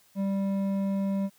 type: tone with hard clipping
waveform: sine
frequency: 196 Hz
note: G3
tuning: in tune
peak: -27 dBFS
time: 0.15-1.3 s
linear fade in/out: 50 ms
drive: 8 dB
effects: white hiss -62 dBFS RMS until 1.38 s